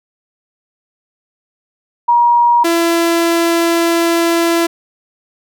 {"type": "tone pair in turn", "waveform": ["sine", "sawtooth"], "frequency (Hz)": [952, 336.6], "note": ["A#5", "E4"], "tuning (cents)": [36, 36], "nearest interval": "octave + tritone", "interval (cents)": 1800, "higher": "first", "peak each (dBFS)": -7, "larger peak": "neither", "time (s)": [[2.08, 2.64], [2.64, 4.67]], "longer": "second", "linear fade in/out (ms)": 10, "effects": []}